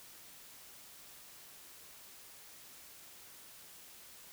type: silence
effects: white hiss -55 dBFS RMS until 4.32 s